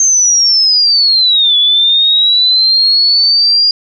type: linear two-way sweep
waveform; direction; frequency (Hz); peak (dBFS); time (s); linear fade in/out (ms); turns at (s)
sine; down then up; 6370 to 3407 to 4838; -6; 0-3.71; 2; 1.57
effects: none